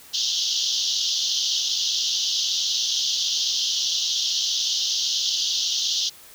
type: band-pass noise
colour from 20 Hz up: pink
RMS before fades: -24 dBFS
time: 0.13-6.1 s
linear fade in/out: 20 ms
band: 3000 to 6400 Hz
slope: 96 dB/octave
effects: white hiss -47 dBFS RMS until 6.34 s